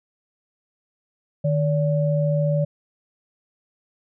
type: tone pair together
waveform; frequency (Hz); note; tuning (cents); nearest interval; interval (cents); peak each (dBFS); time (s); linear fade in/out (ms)
sine; 152.3 / 575; D#3 / D5; -37 / -37; octave + major seventh; 2300; -19 / -23; 1.44-2.65; 10
effects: none